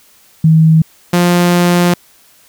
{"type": "tone pair in turn", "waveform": ["sine", "sawtooth"], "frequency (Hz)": [159.7, 175.66], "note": ["D#3", "F3"], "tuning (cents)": [45, 10], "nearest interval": "major second", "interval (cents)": 165, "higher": "second", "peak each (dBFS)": -4, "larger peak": "neither", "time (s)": [[0.44, 0.82], [1.13, 1.94]], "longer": "second", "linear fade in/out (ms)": 5, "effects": ["white hiss -47 dBFS RMS until 2.48 s"]}